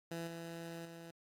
15% pulse tone with level steps, 167.2 Hz, E3, 25 cents sharp, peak -34 / -38 / -43 dBFS, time 0.11-1.11 s, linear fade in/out 5 ms, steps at 0.27 / 0.85 s, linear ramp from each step 5 ms, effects AAC 64 kbps

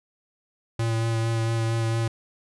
square tone with vibrato, 114 Hz, A#2, 38 cents flat, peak -23 dBFS, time 0.79-2.08 s, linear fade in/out 5 ms, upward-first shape sine, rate 4.4 Hz, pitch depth 15 cents each way, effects resampled to 24000 Hz

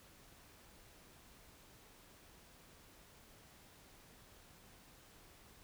silence, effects pink hiss -62 dBFS RMS until 5.63 s

